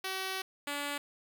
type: tone pair in turn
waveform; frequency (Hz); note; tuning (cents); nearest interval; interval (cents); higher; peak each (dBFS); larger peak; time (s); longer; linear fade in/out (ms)
5% pulse; 380 / 287.5; F#4 / D4; +46 / -37; perfect fourth; 483; first; -23; neither; 0.04-0.42 / 0.67-0.98; first; 5
effects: none